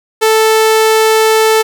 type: tone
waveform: sawtooth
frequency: 440 Hz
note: A4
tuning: in tune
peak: -3 dBFS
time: 0.21-1.63 s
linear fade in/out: 20 ms
effects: none